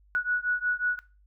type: beating tone pair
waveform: sine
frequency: 1466 / 1471.5 Hz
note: F#6 / F#6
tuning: -16 / -10 cents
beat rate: 5.5 Hz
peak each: -28 / -28 dBFS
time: 0.15-0.99 s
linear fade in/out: 0 ms
effects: noise-tail reverb RT60 0.3 s tail -18 dB re dry + added 50 Hz sine -57 dBFS peak until 1.26 s